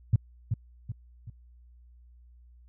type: tone with echo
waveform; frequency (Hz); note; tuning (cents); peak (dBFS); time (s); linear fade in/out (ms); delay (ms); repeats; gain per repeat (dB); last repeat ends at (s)
sine; 110; A2; 0; -16; 0.13-0.16; 5; 380; 3; -7; 1.3
effects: added 60 Hz sine -52 dBFS peak until 2.68 s